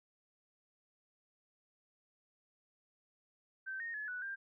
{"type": "tone with pitch steps", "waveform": "sine", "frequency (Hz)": [1550, 1850, 1709, 1481, 1590], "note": ["G6", "A#6", "G#6", "F#6", "G6"], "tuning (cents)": [-20, -14, 49, 1, 24], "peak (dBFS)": -39, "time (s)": [3.66, 4.36], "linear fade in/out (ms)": 20, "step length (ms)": 140, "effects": []}